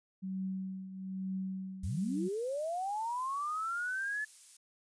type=tone with tremolo; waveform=sine; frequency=189.5 Hz; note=F#3; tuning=42 cents sharp; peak=-33 dBFS; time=0.22-2.29 s; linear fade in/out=20 ms; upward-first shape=triangle; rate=1.1 Hz; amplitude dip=70%
type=linear sweep; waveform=sine; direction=up; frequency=65.7 to 1738 Hz; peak=-33 dBFS; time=1.83-4.25 s; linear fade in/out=10 ms
type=noise; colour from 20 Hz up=violet; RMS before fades=-49 dBFS; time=1.83-4.57 s; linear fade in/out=5 ms
effects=resampled to 22050 Hz